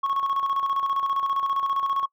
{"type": "tone with tremolo", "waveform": "sine", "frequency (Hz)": 1100, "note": "C#6", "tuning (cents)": -14, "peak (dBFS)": -18, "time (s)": [0.03, 2.06], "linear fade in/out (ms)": 10, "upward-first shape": "square", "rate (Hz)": 15, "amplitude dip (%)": 60, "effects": ["noise-tail reverb RT60 0.1 s tail -23 dB re dry", "tanh soft clip ceiling -19 dBFS"]}